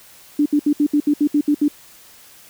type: tone bursts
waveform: sine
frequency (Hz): 293.7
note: D4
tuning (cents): 0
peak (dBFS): -12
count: 10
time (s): 0.39-1.682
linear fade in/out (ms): 5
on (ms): 68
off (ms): 68
effects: white hiss -46 dBFS RMS until 2.49 s

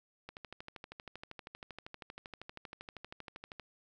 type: click train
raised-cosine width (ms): 0.3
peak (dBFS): -29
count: 43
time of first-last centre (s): 0.29-3.597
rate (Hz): 12.7
effects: none

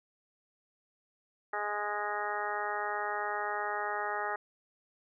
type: harmonic tone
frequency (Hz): 207.7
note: G#3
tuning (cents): 0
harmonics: 2 / 3 / 4 / 5 / 6 / 7 / 8 / 9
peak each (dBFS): -41 / -42 / -36 / -45 / -38 / -42 / -43 / -40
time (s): 1.53-4.36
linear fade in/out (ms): 5
effects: none

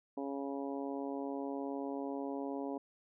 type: harmonic tone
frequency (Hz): 138.8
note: C#3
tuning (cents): +3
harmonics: 2 / 3 / 4 / 5 / 6 / 7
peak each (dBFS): -39 / -43 / -45 / -47 / -49 / -50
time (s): 0.17-2.78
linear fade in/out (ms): 5
effects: none

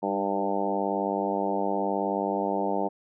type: harmonic tone with a mistuned harmonic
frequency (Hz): 99.1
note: G2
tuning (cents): +19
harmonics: 2 / 3 / 4 / 5 / 6 / 7 / 8 / 9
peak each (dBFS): -33 / -33 / -33 / -33 / -33 / -33 / -33 / -33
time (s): 0.02-2.89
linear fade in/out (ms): 20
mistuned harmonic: 3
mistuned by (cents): +21
effects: none

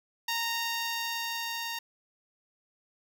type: tone with level ramp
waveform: 10% pulse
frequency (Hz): 926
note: A#5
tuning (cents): -12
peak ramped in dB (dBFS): -20 to -25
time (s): 0.28-1.79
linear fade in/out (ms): 5
effects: none

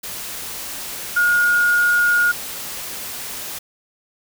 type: tone in noise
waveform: sine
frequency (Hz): 1433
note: F6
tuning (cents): +44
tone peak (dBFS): -13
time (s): 1.16-2.32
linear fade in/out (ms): 10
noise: white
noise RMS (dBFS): -30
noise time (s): 0.03-3.59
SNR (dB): +14
effects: none

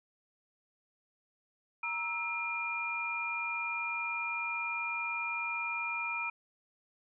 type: tone cluster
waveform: sine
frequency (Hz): 940 / 1315 / 2406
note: A#5 / E6 / D7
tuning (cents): +14 / -5 / +41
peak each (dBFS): -40 / -40 / -34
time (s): 1.83-6.3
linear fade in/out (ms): 5
effects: none

